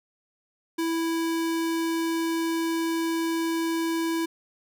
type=tone; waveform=square; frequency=329.6 Hz; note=E4; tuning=in tune; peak=-25 dBFS; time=0.78-4.26 s; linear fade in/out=10 ms; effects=none